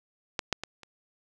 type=clicks; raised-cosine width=0.2 ms; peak=-11 / -8 / -17 / -29 dBFS; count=4; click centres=0.392 / 0.527 / 0.636 / 0.833 s; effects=none